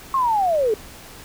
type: linear sweep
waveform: sine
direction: down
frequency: 1098 to 409.1 Hz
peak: -16 dBFS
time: 0.14-0.74 s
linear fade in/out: 2 ms
effects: pink hiss -41 dBFS RMS until 1.24 s